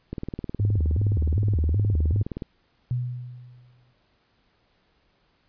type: click train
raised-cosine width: 3 ms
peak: -18 dBFS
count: 45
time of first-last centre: 0.13-2.422 s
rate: 19.2 Hz
type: tone with vibrato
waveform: sine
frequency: 89.1 Hz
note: F2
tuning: 35 cents sharp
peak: -19 dBFS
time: 0.59-2.23 s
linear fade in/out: 10 ms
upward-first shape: square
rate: 2.6 Hz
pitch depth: 250 cents each way
type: tone with exponential decay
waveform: sine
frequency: 123.47 Hz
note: B2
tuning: in tune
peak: -21 dBFS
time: 2.91-3.93 s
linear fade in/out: 0 ms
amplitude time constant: 220 ms
effects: pink hiss -66 dBFS RMS until 5.48 s + resampled to 11025 Hz